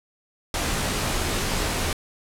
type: noise with comb filter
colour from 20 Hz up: pink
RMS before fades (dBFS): -25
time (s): 0.54-1.93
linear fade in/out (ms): 2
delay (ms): 18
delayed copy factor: -0.55
effects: low-pass 11000 Hz 12 dB/octave